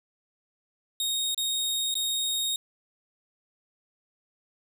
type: tone with dropouts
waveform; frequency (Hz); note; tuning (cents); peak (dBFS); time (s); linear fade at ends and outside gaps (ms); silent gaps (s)
sawtooth; 3729; A#7; 0; -23; 1-2.56; 2; 1.346-1.377 / 1.942-1.953
effects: none